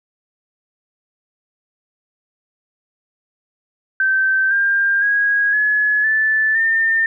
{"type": "tone with pitch steps", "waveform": "sine", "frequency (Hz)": [1550, 1598.2, 1647.9, 1699.1, 1751.9, 1806.4], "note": ["G6", "G6", "G#6", "G#6", "A6", "A6"], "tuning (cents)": [-20, 33, -14, 39, -8, 45], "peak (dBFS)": -13, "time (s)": [4, 7.06], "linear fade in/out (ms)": 2, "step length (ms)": 510, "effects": []}